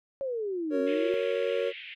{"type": "exponential two-way sweep", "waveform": "sine", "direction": "down then up", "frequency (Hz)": [559, 266.2, 368.2], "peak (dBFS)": -29, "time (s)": [0.21, 1.14], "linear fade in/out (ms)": 0, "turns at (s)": 0.81}
{"type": "chord", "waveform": "triangle", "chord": "F# major", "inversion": "none", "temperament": "just", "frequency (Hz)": [370, 462.5, 555], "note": ["F#4", "A#4", "C#5"], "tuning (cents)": [0, -14, 2], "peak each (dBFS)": [-32, -27, -28], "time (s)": [0.7, 1.73], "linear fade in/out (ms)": 50}
{"type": "band-pass noise", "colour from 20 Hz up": "pink", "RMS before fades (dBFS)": -43, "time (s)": [0.86, 1.95], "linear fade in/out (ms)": 20, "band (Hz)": [2000, 3200], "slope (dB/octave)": 48}
{"effects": []}